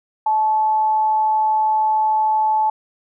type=tone with amplitude modulation; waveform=sine; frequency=867 Hz; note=A5; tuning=26 cents flat; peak=-13 dBFS; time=0.26-2.7 s; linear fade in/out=5 ms; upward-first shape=sine; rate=233 Hz; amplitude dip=25%; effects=none